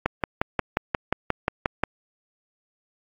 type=click train; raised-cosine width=0.5 ms; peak=-6 dBFS; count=11; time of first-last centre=0.06-1.836 s; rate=5.63 Hz; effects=AAC 64 kbps

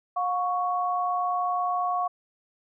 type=tone pair together; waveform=sine; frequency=717 / 1111.3 Hz; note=F5 / C#6; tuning=+45 / +4 cents; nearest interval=minor sixth; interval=759 cents; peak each=-26 / -27 dBFS; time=0.16-2.08 s; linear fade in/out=10 ms; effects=none

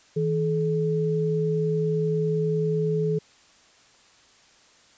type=tone pair together; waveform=sine; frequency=160.6 / 428.3 Hz; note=E3 / A4; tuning=-45 / -47 cents; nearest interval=octave + perfect fourth; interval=1698 cents; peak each=-24 dBFS; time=0.16-3.19 s; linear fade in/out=10 ms; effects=white hiss -56 dBFS RMS until 4.97 s + resampled to 16000 Hz

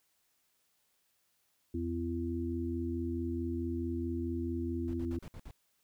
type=harmonic tone; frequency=84.6 Hz; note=E2; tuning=45 cents sharp; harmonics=1 / 3 / 4; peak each=-37 / -37 / -37 dBFS; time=1.74-5.19 s; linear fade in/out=5 ms
type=noise bursts; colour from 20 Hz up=brown; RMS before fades=-46 dBFS; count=6; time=4.88-5.51 s; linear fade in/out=0 ms; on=55 ms; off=60 ms
effects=white hiss -75 dBFS RMS until 5.83 s

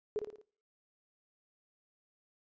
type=tone with echo; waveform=sine; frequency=424.6 Hz; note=G#4; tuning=38 cents sharp; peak=-30 dBFS; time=0.16-0.19 s; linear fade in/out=0 ms; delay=56 ms; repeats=4; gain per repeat=-6 dB; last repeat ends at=0.414 s; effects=noise-tail reverb RT60 0.5 s tail -23 dB re dry + resampled to 16000 Hz

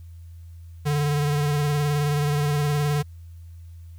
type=tone with vibrato; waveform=square; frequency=146.83 Hz; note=D3; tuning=in tune; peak=-21 dBFS; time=0.85-3.03 s; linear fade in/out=20 ms; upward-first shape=sine; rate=19 Hz; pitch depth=33 cents each way; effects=added 84 Hz sine -39 dBFS peak until 3.98 s + white hiss -65 dBFS RMS until 3.98 s

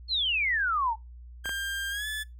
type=exponential sweep; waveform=sine; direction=down; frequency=4367 to 850 Hz; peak=-24 dBFS; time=0.08-0.96 s; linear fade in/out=50 ms
type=tone with pitch glide; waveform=30% pulse; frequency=1595 to 1729.3 Hz; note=G6 to A6; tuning=+30 to -30 cents; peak=-28 dBFS; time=1.44-2.24 s; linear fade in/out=20 ms; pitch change=+140 cents; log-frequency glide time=1.9-2.07 s
type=clicks; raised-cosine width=0.5 ms; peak=-23 dBFS; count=2; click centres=1.457 / 1.493 s
effects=noise-tail reverb RT60 0.2 s tail -20 dB re dry + added 60 Hz sine -43 dBFS peak until 2.39 s

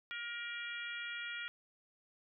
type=harmonic tone; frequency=472.9 Hz; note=A#4; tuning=25 cents sharp; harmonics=3 / 4 / 5 / 6 / 7; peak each=-44 / -46 / -46 / -51 / -48 dBFS; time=0.11-1.48 s; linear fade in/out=0 ms; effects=none

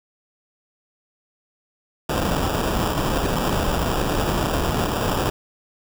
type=noise with sample-and-hold; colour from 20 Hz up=pink; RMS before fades=-22 dBFS; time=2.09-5.3 s; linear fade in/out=5 ms; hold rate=2100 Hz; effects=none

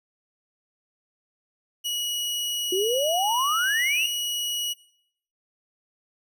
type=tone; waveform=sawtooth; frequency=2914 Hz; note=F#7; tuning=27 cents flat; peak=-23 dBFS; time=1.84-4.74 s; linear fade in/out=20 ms
type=exponential sweep; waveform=sine; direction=up; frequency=355.5 to 2908 Hz; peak=-22 dBFS; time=2.72-4.07 s; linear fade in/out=5 ms
effects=noise-tail reverb RT60 0.7 s tail -21 dB re dry

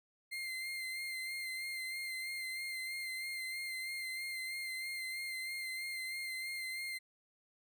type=tone with vibrato; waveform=35% pulse; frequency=2093 Hz; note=C7; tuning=in tune; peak=-37 dBFS; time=0.31-6.99 s; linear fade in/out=20 ms; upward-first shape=sine; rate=3.1 Hz; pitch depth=29 cents each way; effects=none

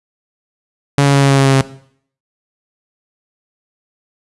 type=tone with pitch steps; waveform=sawtooth; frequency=141.2 / 140.22 / 139.26 / 138.29 / 137.34 / 136.39 / 135.45 / 134.51 Hz; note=C#3 / C#3 / C#3 / C#3 / C#3 / C#3 / C#3 / C3; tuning=+32 / +20 / +8 / -4 / -16 / -28 / -40 / +48 cents; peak=-4 dBFS; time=0.98-1.612 s; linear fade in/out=0 ms; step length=79 ms; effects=noise-tail reverb RT60 0.6 s tail -17 dB re dry + resampled to 24000 Hz

